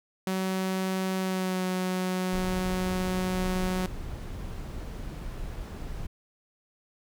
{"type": "tone with pitch glide", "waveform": "sawtooth", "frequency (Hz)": [188.4, 184.52], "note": ["F#3", "F#3"], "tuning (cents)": [32, -4], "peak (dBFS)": -23, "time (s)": [0.27, 3.86], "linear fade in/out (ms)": 2, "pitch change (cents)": -36, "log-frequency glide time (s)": [1.19, 1.64]}
{"type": "noise", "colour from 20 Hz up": "brown", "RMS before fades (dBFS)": -36, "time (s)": [2.32, 6.07], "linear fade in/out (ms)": 10}
{"effects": []}